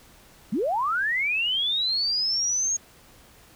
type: linear sweep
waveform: sine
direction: up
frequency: 171.9 to 6620 Hz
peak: -22 dBFS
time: 0.52-2.77 s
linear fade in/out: 10 ms
effects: pink hiss -53 dBFS RMS until 3.55 s